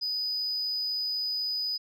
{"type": "tone", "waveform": "sine", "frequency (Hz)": 4978, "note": "D#8", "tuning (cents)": 0, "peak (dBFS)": -26, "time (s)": [0.01, 1.78], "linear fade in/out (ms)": 20, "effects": ["tanh soft clip ceiling -26 dBFS"]}